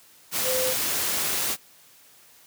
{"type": "tone in noise", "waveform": "sine", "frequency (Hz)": 513, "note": "C5", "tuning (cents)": -34, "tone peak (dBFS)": -25, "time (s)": [0.43, 0.75], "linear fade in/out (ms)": 50, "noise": "white", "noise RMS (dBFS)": -26, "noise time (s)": [0.31, 1.57], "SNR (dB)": -2, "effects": ["white hiss -54 dBFS RMS until 2.46 s", "high-pass 80 Hz 12 dB/octave"]}